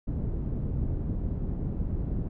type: low-pass noise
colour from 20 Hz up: pink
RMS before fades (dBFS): -30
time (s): 0.07-2.29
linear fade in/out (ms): 10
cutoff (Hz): 230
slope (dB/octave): 12
effects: none